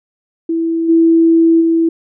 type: tone with level steps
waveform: sine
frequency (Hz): 329.6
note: E4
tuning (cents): 0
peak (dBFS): -13 / -6 / -9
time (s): 0.49-1.89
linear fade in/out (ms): 5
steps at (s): 0.88 / 1.6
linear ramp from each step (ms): 20
effects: none